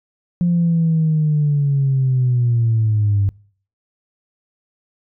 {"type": "linear sweep", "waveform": "sine", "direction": "down", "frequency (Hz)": [175.7, 97.9], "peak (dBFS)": -12, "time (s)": [0.41, 3.29], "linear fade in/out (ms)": 0, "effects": ["noise-tail reverb RT60 0.5 s tail -25 dB re dry", "tanh soft clip ceiling -9 dBFS"]}